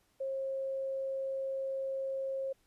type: tone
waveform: sine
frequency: 537 Hz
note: C5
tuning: 45 cents sharp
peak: -33 dBFS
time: 0.2-2.53 s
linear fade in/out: 10 ms
effects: pink hiss -72 dBFS RMS until 2.66 s + resampled to 32000 Hz